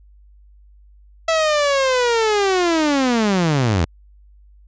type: linear sweep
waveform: sawtooth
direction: down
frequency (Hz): 659.3 to 76.3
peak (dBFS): -11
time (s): 1.28-3.85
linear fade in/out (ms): 5
effects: added 50 Hz sine -45 dBFS peak until 4.67 s + resampled to 16000 Hz